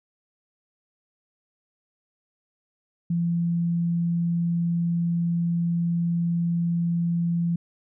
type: tone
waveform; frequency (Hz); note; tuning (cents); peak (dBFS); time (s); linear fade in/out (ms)
sine; 170.3; F3; -43; -21; 3.1-7.56; 5
effects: none